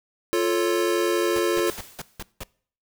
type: chord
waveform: square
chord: F augmented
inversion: none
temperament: equal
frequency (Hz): 349.2 / 440 / 554.4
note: F4 / A4 / C#5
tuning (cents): 0 / 0 / 0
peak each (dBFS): -23 / -26 / -29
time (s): 0.33-1.7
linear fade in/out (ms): 0
type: noise bursts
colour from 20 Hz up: pink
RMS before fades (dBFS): -34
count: 6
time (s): 1.36-2.434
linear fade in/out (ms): 0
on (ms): 29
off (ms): 180
type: noise with exponential decay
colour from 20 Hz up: white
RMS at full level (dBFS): -34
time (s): 1.67-2.32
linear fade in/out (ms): 2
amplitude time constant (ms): 140
effects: noise-tail reverb RT60 0.5 s tail -23 dB re dry